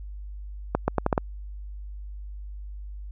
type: accelerating click train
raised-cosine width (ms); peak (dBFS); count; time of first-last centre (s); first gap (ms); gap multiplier
1; -7; 6; 0.75-1.179; 130; 0.79
effects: added 50 Hz sine -35 dBFS peak until 3.11 s